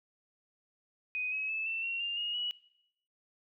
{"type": "tone with pitch steps", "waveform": "sine", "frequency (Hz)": [2500, 2557, 2615, 2675, 2736, 2798, 2862, 2927], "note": ["D#7", "D#7", "E7", "E7", "F7", "F7", "F7", "F#7"], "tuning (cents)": [8, 47, -15, 25, -36, 3, 42, -19], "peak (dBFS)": -32, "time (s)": [1.15, 2.51], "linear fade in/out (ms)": 0, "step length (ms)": 170, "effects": ["noise-tail reverb RT60 0.8 s tail -21 dB re dry"]}